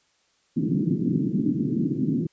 white band-pass noise, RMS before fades -24 dBFS, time 0.56-2.27 s, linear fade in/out 10 ms, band 130 to 320 Hz, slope 48 dB/octave, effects white hiss -66 dBFS RMS until 2.32 s + resampled to 16000 Hz

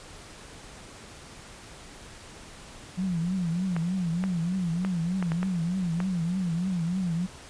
sine tone with vibrato, 176.7 Hz, F3, 21 cents sharp, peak -25 dBFS, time 2.97-7.27 s, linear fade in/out 20 ms, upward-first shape triangle, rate 3.3 Hz, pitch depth 160 cents each way
clicks, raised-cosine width 0.5 ms, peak -18 dBFS, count 7, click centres 3.765 / 4.239 / 4.849 / 5.226 / 5.319 / 5.43 / 6.003 s
effects pink hiss -46 dBFS RMS until 7.49 s + resampled to 22050 Hz

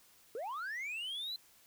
sine linear sweep, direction up, 410 to 4102 Hz, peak -35 dBFS, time 0.35-1.36 s, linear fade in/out 2 ms, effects tanh soft clip ceiling -37 dBFS + white hiss -64 dBFS RMS until 1.66 s

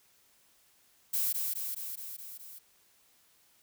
violet noise with echo, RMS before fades -30 dBFS, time 1.13-1.33 s, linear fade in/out 10 ms, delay 210 ms, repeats 6, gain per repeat -3 dB, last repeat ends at 2.59 s, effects white hiss -66 dBFS RMS until 3.62 s

